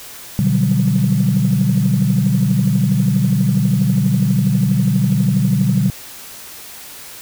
sine chord, G major seventh, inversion first, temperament just, 122.5 / 147 / 183.75 / 196 Hz, B2 / D3 / F#3 / G3, -14 / +2 / -12 / 0 cents, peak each -17 dBFS, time 0.39-5.9 s, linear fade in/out 0 ms, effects tanh soft clip ceiling -4 dBFS + white hiss -35 dBFS RMS until 7.21 s

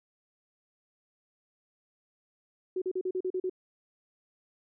sine tone bursts, 370 Hz, F#4, in tune, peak -28 dBFS, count 8, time 2.76-3.497 s, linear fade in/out 5 ms, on 58 ms, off 39 ms, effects none

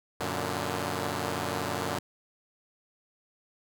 5% pulse chord, Gb augmented, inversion none, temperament equal, 92.5 / 116.54 / 146.83 Hz, Gb2 / Bb2 / D3, 0 / 0 / 0 cents, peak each -22 / -24 / -23 dBFS, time 0.2-1.99 s, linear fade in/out 5 ms, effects none

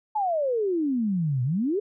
sine exponential two-way sweep, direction down then up, 880 to 119.9 to 436.3 Hz, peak -22 dBFS, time 0.15-1.8 s, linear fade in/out 10 ms, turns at 1.43 s, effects none

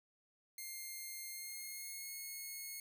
5% pulse tone with pitch glide, 2118 to 2175 Hz, C7 to C#7, +21 to -33 cents, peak -35 dBFS, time 0.58-2.8 s, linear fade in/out 2 ms, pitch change +46 cents, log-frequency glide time 1.29-2.11 s, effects none

